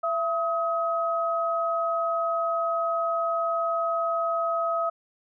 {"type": "tone pair together", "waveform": "sine", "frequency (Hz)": [670, 1269.5], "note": ["E5", "D#6"], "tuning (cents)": [28, 34], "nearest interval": "major seventh", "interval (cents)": 1106, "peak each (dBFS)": -26, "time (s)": [0.03, 4.9], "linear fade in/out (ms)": 10, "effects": []}